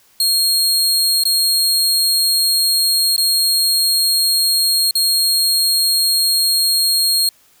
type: tone with dropouts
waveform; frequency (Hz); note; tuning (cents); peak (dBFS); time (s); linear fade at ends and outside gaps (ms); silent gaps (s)
sawtooth; 4255; C8; +28; -10; 0.2-7.29; 2; 1.237-1.253 / 3.164-3.179 / 4.91-4.953
effects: white hiss -53 dBFS RMS until 7.6 s